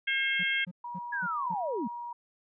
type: harmonic tone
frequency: 537 Hz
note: C5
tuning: 45 cents sharp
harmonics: 3 / 4 / 5 / 6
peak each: -31 / -29 / -37 / -34 dBFS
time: 0.07-0.65 s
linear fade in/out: 10 ms
type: tone bursts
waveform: triangle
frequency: 178.9 Hz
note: F3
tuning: 42 cents sharp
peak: -35 dBFS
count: 5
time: 0.39-1.545 s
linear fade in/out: 10 ms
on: 47 ms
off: 230 ms
type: tone with pitch glide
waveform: sine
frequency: 960 to 953.9 Hz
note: B5 to A#5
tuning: -49 to +40 cents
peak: -36 dBFS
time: 0.84-2.13 s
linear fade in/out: 5 ms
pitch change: -11 cents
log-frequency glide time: 1.79-1.86 s
type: linear sweep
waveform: sine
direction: down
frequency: 1695 to 187.2 Hz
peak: -30 dBFS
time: 1.12-1.88 s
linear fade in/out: 10 ms
effects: none